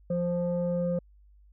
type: tone pair together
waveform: sine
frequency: 174.61 / 525.1 Hz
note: F3 / C5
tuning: 0 / +6 cents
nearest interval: octave + perfect fifth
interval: 1906 cents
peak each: -27 dBFS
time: 0.1-0.99 s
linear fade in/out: 5 ms
effects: tanh soft clip ceiling -21 dBFS + added 50 Hz sine -54 dBFS peak until 1.52 s